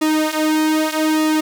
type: tone with flanger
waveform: sawtooth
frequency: 310.9 Hz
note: D#4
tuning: 1 cent flat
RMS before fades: -17 dBFS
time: 0.01-1.41 s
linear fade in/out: 10 ms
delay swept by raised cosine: 1.3 to 5 ms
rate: 0.82 Hz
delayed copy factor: -0.8
effects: none